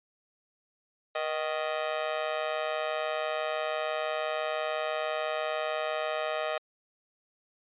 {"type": "tone with amplitude modulation", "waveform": "sawtooth", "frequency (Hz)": 622.3, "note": "D#5", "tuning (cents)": 0, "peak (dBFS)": -21, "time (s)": [1.15, 6.58], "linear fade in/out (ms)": 5, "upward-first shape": "sine", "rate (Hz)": 146, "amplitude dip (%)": 95, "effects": ["resampled to 8000 Hz"]}